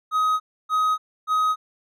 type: tone bursts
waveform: triangle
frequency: 1260 Hz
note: D#6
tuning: 21 cents sharp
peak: -16 dBFS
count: 3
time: 0.11-1.56 s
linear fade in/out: 50 ms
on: 290 ms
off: 290 ms
effects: none